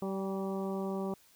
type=harmonic tone with a mistuned harmonic; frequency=192.9 Hz; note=G3; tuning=28 cents flat; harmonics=1 / 2 / 3 / 4 / 5 / 6; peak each=-35 / -37 / -42 / -45 / -47 / -48 dBFS; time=0.02-1.14 s; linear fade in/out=2 ms; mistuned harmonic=4; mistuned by=+25 cents; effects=white hiss -63 dBFS RMS until 1.35 s